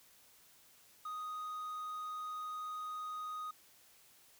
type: tone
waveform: triangle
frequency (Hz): 1246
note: D#6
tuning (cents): +2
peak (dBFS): -38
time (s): 1.05-3.51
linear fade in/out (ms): 5
effects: white hiss -64 dBFS RMS until 4.39 s